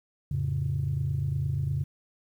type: chord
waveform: sine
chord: F augmented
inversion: none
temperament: equal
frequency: 87.31 / 110 / 138.59 Hz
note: F2 / A2 / C#3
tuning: 0 / 0 / 0 cents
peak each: -31 / -32 / -27 dBFS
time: 0.31-1.84 s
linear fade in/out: 5 ms
effects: tanh soft clip ceiling -19 dBFS + 10-bit

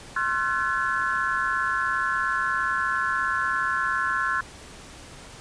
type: tone cluster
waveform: sine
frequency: 1064 / 1364 / 1501 / 1716 Hz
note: C6 / F6 / F#6 / A6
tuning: +29 / -41 / +24 / -44 cents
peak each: -28 dBFS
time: 0.16-4.41 s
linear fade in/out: 5 ms
effects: pink hiss -44 dBFS RMS until 5.4 s + resampled to 22050 Hz

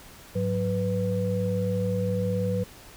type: tone cluster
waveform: sine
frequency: 103.9 / 182.7 / 494 Hz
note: G#2 / F#3 / B4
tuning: +1 / -22 / 0 cents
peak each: -28 dBFS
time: 0.35-2.64 s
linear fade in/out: 10 ms
effects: pink hiss -48 dBFS RMS until 2.96 s

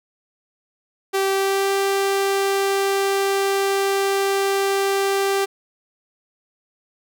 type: tone with pitch glide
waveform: sawtooth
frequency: 388.7 to 393 Hz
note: G4 to G4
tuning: -15 to +4 cents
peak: -14 dBFS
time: 1.13-5.46 s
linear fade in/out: 20 ms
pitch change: +19 cents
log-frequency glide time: 1.33-1.71 s
effects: none

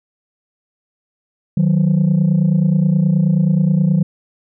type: tone pair together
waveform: sine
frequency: 155.57 / 185 Hz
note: D#3 / F#3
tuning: 0 / 0 cents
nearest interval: minor third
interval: 300 cents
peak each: -12 dBFS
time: 1.57-4.03 s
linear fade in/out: 5 ms
effects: tanh soft clip ceiling -8 dBFS

